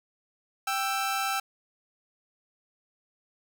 sawtooth tone pair together, 784 / 1325 Hz, G5 / E6, 0 / +9 cents, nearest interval major sixth, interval 909 cents, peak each -26 dBFS, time 0.67-1.4 s, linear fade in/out 5 ms, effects none

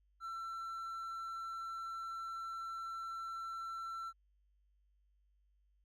triangle tone, 1344 Hz, E6, 33 cents sharp, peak -39 dBFS, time 0.2-4.13 s, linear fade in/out 50 ms, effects added 50 Hz sine -70 dBFS peak until 5.84 s

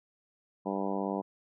harmonic tone, 98 Hz, G2, in tune, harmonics 2 / 3 / 4 / 5 / 6 / 7 / 8 / 9 / 10, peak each -35 / -37 / -38 / -39 / -40 / -40 / -41 / -42 / -42 dBFS, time 0.65-1.22 s, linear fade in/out 20 ms, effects none

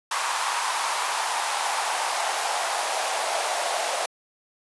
pink noise with high-pass filter sweep, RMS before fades -26 dBFS, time 0.11-4.06 s, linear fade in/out 5 ms, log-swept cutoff 1000 to 660 Hz, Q 3.2, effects high-pass 400 Hz 12 dB/octave + resampled to 24000 Hz

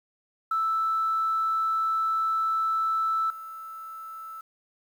sine tone with level steps, 1318.5 Hz, E6, in tune, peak -22 / -37 dBFS, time 0.51-4.41 s, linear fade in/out 5 ms, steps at 3.3 s, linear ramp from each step 2 ms, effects tanh soft clip ceiling -18 dBFS + 9-bit

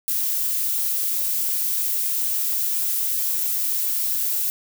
violet noise, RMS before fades -23 dBFS, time 0.08-4.5 s, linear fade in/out 0 ms, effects none

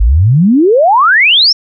sine exponential sweep, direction up, 47.45 to 5610 Hz, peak -4 dBFS, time 0-1.53 s, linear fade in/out 10 ms, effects none

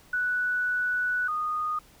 sine tone pair in turn, 1480 / 1233.6 Hz, F#6 / D#6, 0 / -15 cents, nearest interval minor third, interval 315 cents, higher first, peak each -24 / -26 dBFS, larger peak first, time 0.13-1.28 / 1.28-1.79 s, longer first, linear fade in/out 5 ms, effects pink hiss -56 dBFS RMS until 2 s

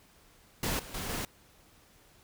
pink noise with level steps, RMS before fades -32 / -46 / -37 / -35 dBFS, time 0.63-1.25 s, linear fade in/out 2 ms, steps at 0.79 / 0.94 / 1.09 s, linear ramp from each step 5 ms, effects pink hiss -61 dBFS RMS until 2.23 s

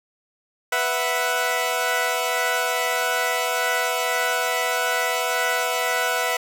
15% pulse chord, B suspended fourth, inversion none, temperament equal, 493.9 / 659.3 / 740 Hz, B4 / E5 / F#5, 0 / 0 / 0 cents, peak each -19 dBFS, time 0.72-6.37 s, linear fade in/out 5 ms, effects none

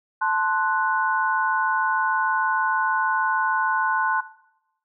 sine chord, F# diminished, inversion first, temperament equal, 880 / 1046.5 / 1480 Hz, A5 / C6 / F#6, 0 / 0 / 0 cents, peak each -24 dBFS, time 0.21-4.21 s, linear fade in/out 10 ms, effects noise-tail reverb RT60 0.8 s tail -17 dB re dry

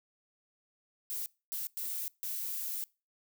violet noise bursts at uneven times, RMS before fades -37 dBFS, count 4, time 1.1-1.26 / 1.52-1.67 / 1.77-2.08 / 2.23-2.84 s, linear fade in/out 0 ms, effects noise-tail reverb RT60 0.3 s tail -24 dB re dry

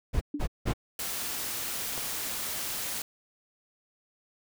brown noise bursts, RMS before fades -26 dBFS, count 3, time 0.13-0.736 s, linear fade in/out 20 ms, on 82 ms, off 180 ms
sine tone with exponential decay, 292 Hz, D4, 10 cents flat, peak -26 dBFS, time 0.34-0.48 s, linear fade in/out 5 ms, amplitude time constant 29 ms
white noise, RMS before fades -34 dBFS, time 0.99-3.02 s, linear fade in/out 2 ms
clicks, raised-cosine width 1 ms, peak -24 / -33 dBFS, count 2, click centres 1.979 / 1.991 s
effects none

